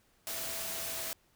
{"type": "tone in noise", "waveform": "sine", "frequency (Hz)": 659.3, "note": "E5", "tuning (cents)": 0, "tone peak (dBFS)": -48, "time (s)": [0.27, 1.13], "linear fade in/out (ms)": 0, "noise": "white", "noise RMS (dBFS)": -38, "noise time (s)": [0.27, 1.13], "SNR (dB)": -13, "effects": ["pink hiss -69 dBFS RMS until 1.35 s"]}